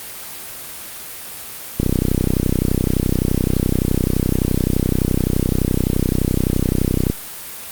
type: click train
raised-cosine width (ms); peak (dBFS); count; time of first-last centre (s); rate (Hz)
3; -3; 169; 1.8-7.1; 31.7
effects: white hiss -32 dBFS RMS until 7.71 s + Opus 32 kbps